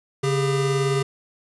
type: tone pair together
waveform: square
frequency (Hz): 140 / 401.2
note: C#3 / G4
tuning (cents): +18 / +40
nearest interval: octave + tritone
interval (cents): 1822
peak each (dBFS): -23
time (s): 0.23-1.03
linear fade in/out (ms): 10
effects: resampled to 24000 Hz + 9-bit